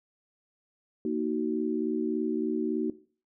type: chord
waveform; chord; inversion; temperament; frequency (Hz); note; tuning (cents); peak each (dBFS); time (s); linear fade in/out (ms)
sine; D# minor; second; equal with one note detuned; 233.1 / 311.1 / 374.5; A#3 / D#4 / F#4; 0 / 0 / +21; -31; 1.05-2.9; 2
effects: noise-tail reverb RT60 0.4 s tail -17 dB re dry